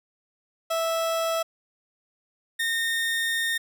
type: tone pair in turn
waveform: 30% pulse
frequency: 657 / 1833.8 Hz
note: E5 / A#6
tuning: -6 / -29 cents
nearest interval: octave + tritone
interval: 1777 cents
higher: second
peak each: -21 dBFS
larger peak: neither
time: 0.7-1.43 / 2.59-3.58 s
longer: second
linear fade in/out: 10 ms
effects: none